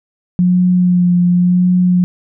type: tone with vibrato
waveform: sine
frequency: 178.7 Hz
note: F3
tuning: 40 cents sharp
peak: -8 dBFS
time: 0.39-2.04 s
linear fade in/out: 0 ms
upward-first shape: sine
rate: 0.92 Hz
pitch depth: 21 cents each way
effects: none